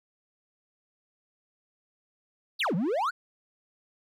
triangle exponential two-way sweep, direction down then up, 4813 to 155.56 to 1564 Hz, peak -23 dBFS, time 2.59-3.11 s, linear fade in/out 20 ms, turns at 2.75 s, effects none

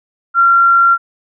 sine tone, 1374 Hz, F6, 29 cents flat, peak -6 dBFS, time 0.34-0.98 s, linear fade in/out 50 ms, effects none

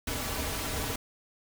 pink noise with comb filter, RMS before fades -33 dBFS, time 0.07-0.96 s, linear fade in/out 5 ms, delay 5.6 ms, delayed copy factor -0.65, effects none

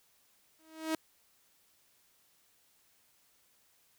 sawtooth tone with exponential growth, 318.2 Hz, D#4, 39 cents sharp, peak -24 dBFS, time 0.59-0.95 s, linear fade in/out 2 ms, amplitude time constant 77 ms, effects white hiss -69 dBFS RMS until 3.98 s

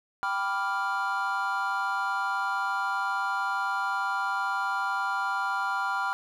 triangle chord, G dominant seventh, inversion none, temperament equal, 784 / 987.8 / 1174.7 / 1396.9 Hz, G5 / B5 / D6 / F6, 0 / 0 / 0 / 0 cents, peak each -31 / -30 / -33 / -28 dBFS, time 0.23-6.13 s, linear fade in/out 0 ms, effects none

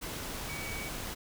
sine tone in noise, 2265 Hz, C#7, 37 cents sharp, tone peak -41 dBFS, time 0.48-0.9 s, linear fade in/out 20 ms, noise pink, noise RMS -39 dBFS, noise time 0.01-1.15 s, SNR -5 dB, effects none

